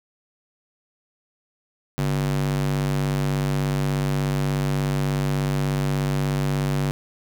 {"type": "tone with high-pass filter", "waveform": "square", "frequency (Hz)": 48.29, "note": "G1", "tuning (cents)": -25, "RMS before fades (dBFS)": -23, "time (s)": [1.98, 6.91], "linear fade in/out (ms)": 0, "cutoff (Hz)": 130, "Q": 1.8, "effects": []}